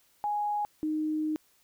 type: tone pair in turn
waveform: sine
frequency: 830.6 / 309 Hz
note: G#5 / D#4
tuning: 0 / -12 cents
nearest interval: octave + perfect fourth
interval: 1712 cents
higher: first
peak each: -27 dBFS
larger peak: neither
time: 0.24-0.65 / 0.83-1.36 s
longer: second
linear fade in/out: 0 ms
effects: white hiss -66 dBFS RMS until 1.63 s